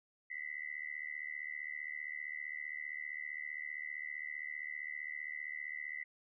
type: tone with amplitude modulation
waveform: sine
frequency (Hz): 2004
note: B6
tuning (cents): +25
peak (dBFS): -36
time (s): 0.3-6.04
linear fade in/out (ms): 10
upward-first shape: sine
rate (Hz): 75.3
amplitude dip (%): 100
effects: none